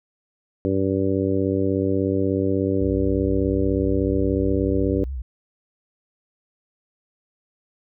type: harmonic tone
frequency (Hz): 96.5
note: G2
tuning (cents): -27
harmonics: 1 / 2 / 3 / 4 / 5 / 6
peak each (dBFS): -26 / -28 / -23 / -25 / -26 / -32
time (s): 0.65-5.04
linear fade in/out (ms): 0
type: tone with vibrato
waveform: sine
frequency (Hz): 62.6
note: B1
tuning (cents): +24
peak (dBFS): -26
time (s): 2.81-5.22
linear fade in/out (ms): 5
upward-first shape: sine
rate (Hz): 5.3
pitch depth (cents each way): 160
effects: none